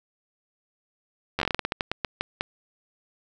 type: slowing click train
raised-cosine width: 0.3 ms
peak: -9 dBFS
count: 16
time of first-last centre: 1.39-2.409 s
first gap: 11 ms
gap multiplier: 1.23
effects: none

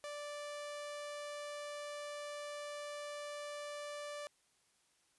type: tone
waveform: sawtooth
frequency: 586 Hz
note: D5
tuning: 4 cents flat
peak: -39 dBFS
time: 0.04-4.27 s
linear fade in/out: 0 ms
effects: white hiss -74 dBFS RMS until 5.18 s + resampled to 24000 Hz

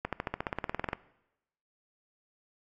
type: accelerating click train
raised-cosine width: 0.5 ms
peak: -16 dBFS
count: 16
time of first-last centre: 0.05-0.931 s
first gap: 77 ms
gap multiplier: 0.96
effects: noise-tail reverb RT60 0.9 s tail -19 dB re dry + AAC 48 kbps

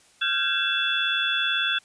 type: tone cluster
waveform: sine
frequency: 1386 / 1544 / 1642 / 2664 / 3433 Hz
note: F6 / G6 / G#6 / E7 / A7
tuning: -14 / -27 / -20 / +18 / -43 cents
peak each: -30 / -28 / -32 / -29 / -25 dBFS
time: 0.21-1.79 s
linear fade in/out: 10 ms
effects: white hiss -57 dBFS RMS until 1.84 s + resampled to 22050 Hz

